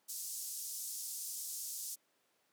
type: band-pass noise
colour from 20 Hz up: pink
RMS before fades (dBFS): -43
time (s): 0.08-1.96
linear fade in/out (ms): 20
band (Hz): 5800 to 15000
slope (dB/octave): 24
effects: pink hiss -75 dBFS RMS until 2.52 s + high-pass 300 Hz 12 dB/octave